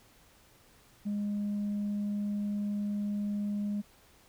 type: tone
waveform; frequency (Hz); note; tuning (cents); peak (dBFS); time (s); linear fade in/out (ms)
sine; 205.5; G#3; -18; -28; 1.05-3.82; 20
effects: tanh soft clip ceiling -28 dBFS + pink hiss -61 dBFS RMS until 4.28 s